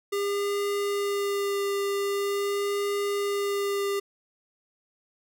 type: tone with vibrato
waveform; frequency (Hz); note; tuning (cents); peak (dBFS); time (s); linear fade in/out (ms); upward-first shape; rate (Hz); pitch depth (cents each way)
square; 402.2; G4; +44; -26; 0.12-4; 10; sine; 0.44; 12
effects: none